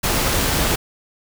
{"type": "noise", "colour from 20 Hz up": "pink", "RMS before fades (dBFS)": -19, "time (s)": [0.03, 0.76], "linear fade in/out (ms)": 10, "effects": []}